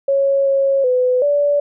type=tone with pitch steps; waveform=sine; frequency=551 / 547 / 503 / 578 Hz; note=C#5 / C#5 / B4 / D5; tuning=-11 / -23 / +32 / -28 cents; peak=-12 dBFS; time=0.08-1.6 s; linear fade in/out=5 ms; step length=380 ms; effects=none